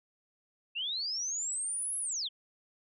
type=linear two-way sweep; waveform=sine; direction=up then down; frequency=2637 to 10930 to 2982 Hz; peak=-32 dBFS; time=0.75-2.29 s; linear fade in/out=20 ms; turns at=1.98 s; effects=none